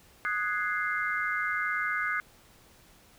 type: chord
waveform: sine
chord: Ab dominant seventh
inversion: second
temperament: equal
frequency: 1244.5 / 1480 / 1661.2 / 2093 Hz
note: Eb6 / Gb6 / Ab6 / C7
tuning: 0 / 0 / 0 / 0 cents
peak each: -33 / -32 / -34 / -33 dBFS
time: 0.25-2.2 s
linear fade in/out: 0 ms
effects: pink hiss -58 dBFS RMS until 3.18 s